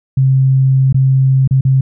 sine tone with dropouts, 133 Hz, C3, 29 cents sharp, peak -7 dBFS, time 0.17-1.81 s, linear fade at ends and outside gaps 5 ms, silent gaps 0.927-0.944 / 1.476-1.509 / 1.61-1.65 s, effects none

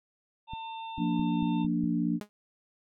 harmonic tone, 899 Hz, A5, 37 cents sharp, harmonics 1 / 3 / 4, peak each -37 / -49 / -48 dBFS, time 0.47-1.67 s, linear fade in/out 50 ms
clicks, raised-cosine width 5 ms, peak -29 dBFS, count 6, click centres 0.535 / 0.981 / 1.196 / 1.428 / 1.647 / 1.838 s
sine chord, Bb major, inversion second, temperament equal with one note detuned, 174.61 / 231.9 / 293.7 Hz, F3 / Bb3 / D4, 0 / -9 / 0 cents, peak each -30 dBFS, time 0.97-2.2 s, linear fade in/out 50 ms
sawtooth tone with exponential decay, 207.7 Hz, G#3, in tune, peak -29 dBFS, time 2.21-2.29 s, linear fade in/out 0 ms, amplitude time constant 17 ms
effects none

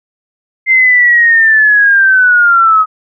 sine linear sweep, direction down, 2093 to 1260 Hz, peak -4 dBFS, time 0.66-2.86 s, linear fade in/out 50 ms, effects none

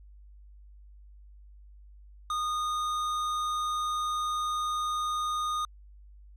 sine tone with tanh clipping, 1230 Hz, D#6, 20 cents flat, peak -30 dBFS, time 2.3-5.65 s, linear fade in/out 2 ms, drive 14 dB, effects added 50 Hz sine -49 dBFS peak until 6.36 s

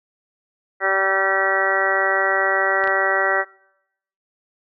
harmonic tone, 193 Hz, G3, 27 cents flat, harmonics 2 / 3 / 4 / 5 / 6 / 7 / 8 / 9 / 10, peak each -26 / -24 / -25 / -33 / -29 / -25 / -24 / -31 / -21 dBFS, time 0.8-3.45 s, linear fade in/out 50 ms
clicks, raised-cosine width 0.3 ms, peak -17 dBFS, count 2, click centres 2.84 / 2.875 s
effects noise-tail reverb RT60 0.8 s tail -23 dB re dry

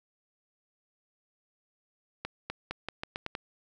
accelerating click train, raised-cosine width 0.3 ms, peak -18 dBFS, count 8, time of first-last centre 2.25-3.351 s, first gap 250 ms, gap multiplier 0.84, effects none

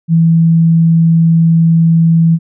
sine tone, 164.81 Hz, E3, in tune, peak -5 dBFS, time 0.08-2.39 s, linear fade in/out 50 ms, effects none

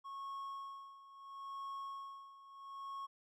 triangle tone with tremolo, 1097 Hz, C#6, 18 cents flat, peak -40 dBFS, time 0.04-3.07 s, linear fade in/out 20 ms, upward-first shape sine, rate 0.74 Hz, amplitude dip 80%, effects none

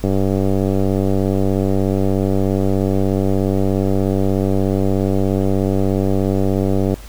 click train, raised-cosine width 2 ms, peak -5 dBFS, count 669, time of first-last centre 0.04-6.941 s, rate 96.8 Hz, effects added 50 Hz sine -34 dBFS peak until 7.08 s + pink hiss -41 dBFS RMS until 7.08 s

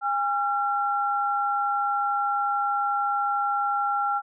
sine tone pair together, 812 / 1365.6 Hz, G#5 / F6, -39 / -39 cents, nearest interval major sixth, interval 900 cents, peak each -25 dBFS, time 0.01-4.22 s, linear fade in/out 50 ms, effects none

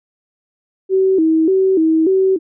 sine tone with vibrato, 349.2 Hz, F4, in tune, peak -10 dBFS, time 0.89-2.39 s, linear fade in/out 50 ms, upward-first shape square, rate 1.7 Hz, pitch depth 150 cents each way, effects none

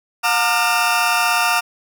35% pulse tone cluster, 718 / 920 / 1198 / 1400 / 2686 Hz, F5 / A#5 / D6 / F6 / E7, +48 / -23 / +34 / +4 / +32 cents, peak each -20 dBFS, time 0.23-1.61 s, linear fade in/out 20 ms, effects none

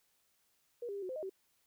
sine tone with pitch steps, 478.3 / 401.6 / 399.3 / 369.3 / 517 / 620 / 382.7 Hz, A#4 / G4 / G4 / F#4 / C5 / D#5 / G4, +44 / +42 / +32 / -3 / -21 / -6 / -42 cents, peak -38 dBFS, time 0.82-1.296 s, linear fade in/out 5 ms, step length 68 ms, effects white hiss -75 dBFS RMS until 1.66 s

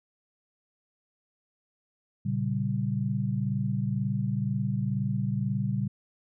sine chord, G diminished, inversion first, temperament equal with one note detuned, 116.54 / 138.59 / 195.21 Hz, Bb2 / Db3 / G3, 0 / 0 / -7 cents, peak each -30 dBFS, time 2.25-5.88 s, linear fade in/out 10 ms, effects none

